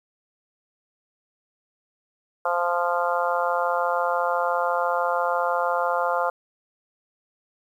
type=harmonic tone; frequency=174.1 Hz; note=F3; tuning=5 cents flat; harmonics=3 / 4 / 5 / 6 / 7 / 8; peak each=-26 / -27 / -28 / -29 / -29 / -30 dBFS; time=2.45-6.3 s; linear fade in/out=5 ms; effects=9-bit